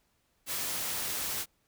white noise, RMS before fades -34 dBFS, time 0.46-1.46 s, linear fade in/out 50 ms, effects pink hiss -73 dBFS RMS until 1.67 s

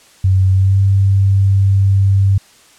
sine tone with pitch glide, 94.6 to 97.82 Hz, F#2 to G2, +39 to -3 cents, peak -8 dBFS, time 0.24-2.38 s, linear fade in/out 5 ms, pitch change +58 cents, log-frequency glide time 0.52-0.79 s, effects white hiss -46 dBFS RMS until 2.78 s + low-pass 9000 Hz 12 dB/octave

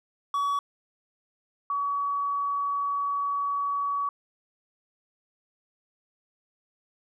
triangle / sine tone pair in turn, 1133 / 1133 Hz, C#6 / C#6, +37 / +37 cents, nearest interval unison, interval 0 cents, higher neither, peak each -22 / -25 dBFS, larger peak first, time 0.34-0.59 / 1.7-4.09 s, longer second, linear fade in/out 2 ms, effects none

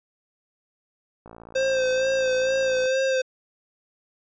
click train, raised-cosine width 1 ms, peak -29 dBFS, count 92, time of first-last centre 1.26-2.856 s, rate 57 Hz
square tone with vibrato, 523.3 Hz, C5, in tune, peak -21 dBFS, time 1.55-3.22 s, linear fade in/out 10 ms, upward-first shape sine, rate 2.2 Hz, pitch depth 34 cents each way
effects resampled to 16000 Hz

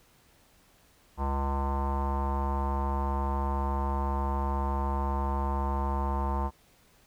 square tone with low-pass filter, 69 Hz, C#2, 7 cents flat, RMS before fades -29 dBFS, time 1.17-6.51 s, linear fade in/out 50 ms, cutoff 960 Hz, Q 10, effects pink hiss -62 dBFS RMS until 7.06 s

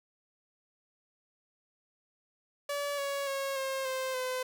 sawtooth tone with pitch steps, 573 / 559.9 / 547.1 / 534.6 / 522.4 / 510.5 Hz, D5 / C#5 / C#5 / C5 / C5 / C5, -43 / +17 / -23 / +37 / -3 / -43 cents, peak -28 dBFS, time 2.69-4.43 s, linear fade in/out 5 ms, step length 290 ms, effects none

